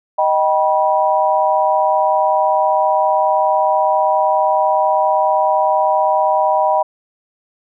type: chord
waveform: sine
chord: Eb augmented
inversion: none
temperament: just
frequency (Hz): 622.3 / 777.8 / 972.3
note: Eb5 / G5 / B5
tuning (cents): 0 / -14 / -27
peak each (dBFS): -16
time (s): 0.18-6.83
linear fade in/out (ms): 10
effects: none